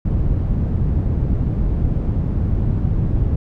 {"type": "low-pass noise", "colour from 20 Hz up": "white", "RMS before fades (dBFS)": -18, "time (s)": [0.05, 3.36], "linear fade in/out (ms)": 5, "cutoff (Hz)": 110, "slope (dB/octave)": 12, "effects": []}